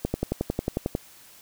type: click train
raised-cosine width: 2 ms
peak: -11 dBFS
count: 11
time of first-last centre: 0.05-0.951 s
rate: 11.1 Hz
effects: white hiss -51 dBFS RMS until 1.41 s